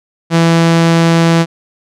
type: tone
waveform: sawtooth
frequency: 166.3 Hz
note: E3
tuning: 16 cents sharp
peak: -3 dBFS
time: 0.3-1.46 s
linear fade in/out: 50 ms
effects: low-pass 7000 Hz 12 dB/octave